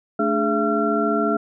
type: tone cluster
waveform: sine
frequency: 218.8 / 293.1 / 417 / 675 / 1363 Hz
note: A3 / D4 / G#4 / E5 / F6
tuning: -9 / -3 / +7 / +41 / -43 cents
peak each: -24 dBFS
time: 0.19-1.37 s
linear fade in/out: 5 ms
effects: none